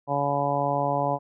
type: harmonic tone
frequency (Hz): 141.9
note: C#3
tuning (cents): +41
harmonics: 1 / 2 / 3 / 4 / 5 / 6 / 7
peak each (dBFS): -31 / -33 / -35 / -28 / -28 / -29 / -30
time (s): 0.07-1.19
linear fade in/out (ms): 50
effects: none